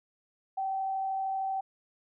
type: tone with frequency modulation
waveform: sine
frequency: 771 Hz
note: G5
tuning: 29 cents flat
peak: -29 dBFS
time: 0.57-1.61 s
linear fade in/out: 10 ms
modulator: 33 Hz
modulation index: 0.28
effects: none